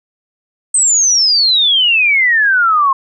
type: exponential sweep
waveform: sine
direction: down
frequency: 8372 to 1056 Hz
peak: -8 dBFS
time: 0.74-2.93 s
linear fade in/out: 5 ms
effects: none